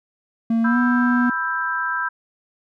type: tone with pitch glide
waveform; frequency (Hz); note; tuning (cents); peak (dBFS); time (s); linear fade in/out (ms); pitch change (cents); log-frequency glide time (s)
triangle; 228 to 244.4; A#3 to B3; -38 to -18; -14; 0.5-1.3; 5; +120; 0.64-0.78
type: chord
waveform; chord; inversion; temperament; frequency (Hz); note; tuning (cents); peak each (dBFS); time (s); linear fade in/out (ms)
sine; E minor; second; just; 988.9 / 1318.5 / 1582.2; B5 / E6 / G6; +2 / 0 / +16; -27 / -26 / -23; 0.64-2.09; 10
effects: none